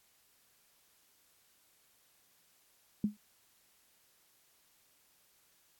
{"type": "tone with exponential decay", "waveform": "sine", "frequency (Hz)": 208.8, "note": "G#3", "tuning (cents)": 10, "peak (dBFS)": -24, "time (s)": [3.04, 3.17], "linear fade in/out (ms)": 2, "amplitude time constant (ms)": 27, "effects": ["white hiss -69 dBFS RMS until 5.79 s", "AAC 64 kbps"]}